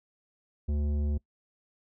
triangle tone with tanh clipping, 73.42 Hz, D2, in tune, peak -28 dBFS, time 0.68-1.18 s, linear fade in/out 10 ms, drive 16 dB, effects noise-tail reverb RT60 0.1 s tail -23 dB re dry

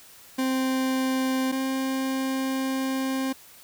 40% pulse tone pair in turn, 261.6 / 265.1 Hz, C4 / C4, 0 / +23 cents, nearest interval unison, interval 23 cents, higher second, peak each -22 / -24 dBFS, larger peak first, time 0.38-1.52 / 1.52-3.33 s, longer second, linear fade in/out 10 ms, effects white hiss -50 dBFS RMS until 3.63 s

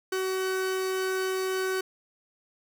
45% pulse tone pair together, 376.9 / 1509.4 Hz, F#4 / F#6, +32 / +34 cents, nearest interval 2 octaves, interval 2402 cents, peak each -27 / -36 dBFS, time 0.12-1.81 s, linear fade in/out 5 ms, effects none

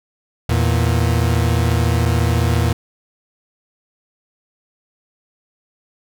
40% pulse tone pair together, 82.59 / 116.8 Hz, E2 / A#2, +4 / +4 cents, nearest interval tritone, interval 600 cents, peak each -16 dBFS, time 0.49-2.73 s, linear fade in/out 5 ms, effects none

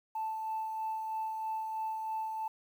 sine tone with tremolo, 880 Hz, A5, in tune, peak -31 dBFS, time 0.15-2.48 s, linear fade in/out 5 ms, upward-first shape sine, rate 3.1 Hz, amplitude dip 35%, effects tanh soft clip ceiling -29 dBFS + 10-bit

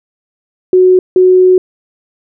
sine tone bursts at uneven times, 368.7 Hz, F#4, 6 cents flat, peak -3 dBFS, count 2, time 0.73-0.99 / 1.16-1.58 s, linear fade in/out 2 ms, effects none

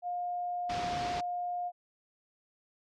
sine tone, 710 Hz, F5, 28 cents sharp, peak -32 dBFS, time 0.02-1.72 s, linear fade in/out 50 ms
pink low-pass noise, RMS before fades -38 dBFS, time 0.69-1.21 s, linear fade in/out 10 ms, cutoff 5500 Hz, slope 24 dB/octave
effects high-pass 80 Hz 12 dB/octave

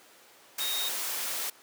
sine tone in noise, 3729 Hz, A#7, in tune, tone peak -31 dBFS, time 0.6-0.89 s, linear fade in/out 5 ms, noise white, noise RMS -33 dBFS, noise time 0.58-1.5 s, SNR -1 dB, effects pink hiss -55 dBFS RMS until 1.62 s + high-pass 400 Hz 12 dB/octave

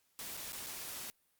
white noise with dropouts, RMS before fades -44 dBFS, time 0.19-1.1 s, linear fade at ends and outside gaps 0 ms, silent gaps 0.369-0.373 / 0.522-0.53 / 0.663-0.667 s, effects white hiss -75 dBFS RMS until 1.39 s + Opus 48 kbps

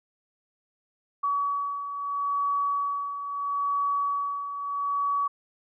sine beating tone pair, 1134 / 1134.76 Hz, C#6 / C#6, +39 / +40 cents, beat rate 0.76 Hz, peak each -33 / -26 dBFS, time 1.23-5.28 s, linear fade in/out 10 ms, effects none

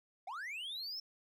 triangle linear sweep, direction up, 680 to 5420 Hz, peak -39 dBFS, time 0.27-1 s, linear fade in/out 5 ms, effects none

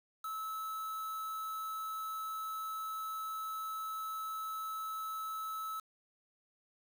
triangle tone with quantisation, 1303 Hz, E6, 20 cents flat, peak -36 dBFS, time 0.24-5.8 s, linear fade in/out 5 ms, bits 8, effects none

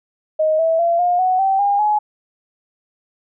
sine tone with pitch steps, 625 / 652.3 / 680.8 / 710.5 / 741.5 / 773.9 / 807.7 / 843 Hz, D#5 / E5 / F5 / F5 / F#5 / G5 / G#5 / G#5, +8 / -18 / -44 / +30 / +4 / -22 / -48 / +26 cents, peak -13 dBFS, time 0.39-1.99 s, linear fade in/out 10 ms, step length 200 ms, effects none

